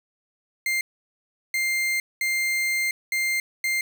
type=tone bursts at uneven times; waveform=40% pulse; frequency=2100 Hz; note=C7; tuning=6 cents sharp; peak=-21 dBFS; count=5; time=0.66-0.81 / 1.54-2 / 2.21-2.91 / 3.12-3.4 / 3.64-3.81 s; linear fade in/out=2 ms; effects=none